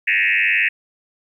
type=tone with frequency modulation; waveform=sine; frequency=2217 Hz; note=C#7; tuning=in tune; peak=-14 dBFS; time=0.07-0.69 s; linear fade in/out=10 ms; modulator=98.6 Hz; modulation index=4.8; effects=9-bit